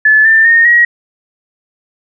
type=tone with pitch steps; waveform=sine; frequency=1730 / 1784.8 / 1841.4 / 1899.7 Hz; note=A6 / A6 / A#6 / A#6; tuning=-30 / +24 / -22 / +32 cents; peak=-4 dBFS; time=0.05-0.85 s; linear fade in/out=5 ms; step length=200 ms; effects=none